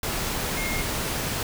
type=tone in noise; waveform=sine; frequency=2140 Hz; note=C7; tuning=38 cents sharp; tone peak=-31 dBFS; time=0.57-0.82 s; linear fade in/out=2 ms; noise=pink; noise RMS=-28 dBFS; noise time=0.03-1.43 s; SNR=-6 dB; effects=none